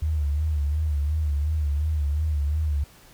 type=tone with vibrato; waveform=sine; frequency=74.9 Hz; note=D2; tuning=35 cents sharp; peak=-21 dBFS; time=0.02-2.84 s; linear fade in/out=5 ms; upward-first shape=sine; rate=2.8 Hz; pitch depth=83 cents each way; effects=pink hiss -52 dBFS RMS until 3.13 s